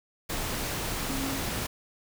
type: tone in noise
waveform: sine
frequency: 269.9 Hz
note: C#4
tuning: 46 cents flat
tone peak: -33 dBFS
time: 1.09-1.41 s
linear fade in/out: 10 ms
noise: pink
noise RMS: -32 dBFS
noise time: 0.29-1.67 s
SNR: -4 dB
effects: none